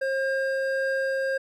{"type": "tone pair together", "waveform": "triangle", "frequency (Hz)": [535.9, 1606], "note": ["C5", "G6"], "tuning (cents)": [41, 41], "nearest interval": "octave + perfect fifth", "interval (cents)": 1900, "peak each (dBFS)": [-23, -27], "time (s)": [0.01, 1.38], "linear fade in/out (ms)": 10, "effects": []}